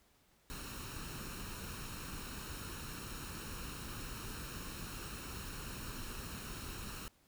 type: noise with comb filter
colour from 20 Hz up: pink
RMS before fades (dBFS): -45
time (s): 0.5-7.08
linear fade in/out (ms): 0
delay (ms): 0.73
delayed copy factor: +0.6
effects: pink hiss -70 dBFS RMS until 7.27 s